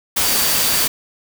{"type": "tone in noise", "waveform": "sine", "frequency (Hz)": 4617, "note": "D8", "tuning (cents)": -30, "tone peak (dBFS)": -25, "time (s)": [0.24, 0.86], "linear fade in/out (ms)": 10, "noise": "white", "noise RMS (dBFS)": -17, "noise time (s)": [0.16, 0.88], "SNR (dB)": -11, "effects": []}